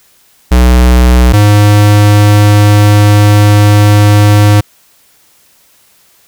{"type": "tone pair in turn", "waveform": "square", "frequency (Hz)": [61.7, 103.77], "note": ["B1", "G#2"], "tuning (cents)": [-1, -1], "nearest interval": "major sixth", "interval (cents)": 900, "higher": "second", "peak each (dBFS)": -3, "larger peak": "neither", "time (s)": [[0.51, 1.33], [1.33, 4.61]], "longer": "second", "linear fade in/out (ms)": 10, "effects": ["white hiss -47 dBFS RMS until 6.27 s"]}